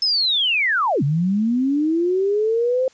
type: linear two-way sweep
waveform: sine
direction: down then up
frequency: 5274 to 134.7 to 526 Hz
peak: -16 dBFS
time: 0.02-2.88 s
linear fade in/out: 2 ms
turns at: 1.03 s
effects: white hiss -54 dBFS RMS until 2.93 s + resampled to 16000 Hz